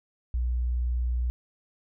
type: tone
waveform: sine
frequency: 60.8 Hz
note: B1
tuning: 26 cents flat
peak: -24 dBFS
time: 0.34-1.3 s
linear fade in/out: 0 ms
effects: none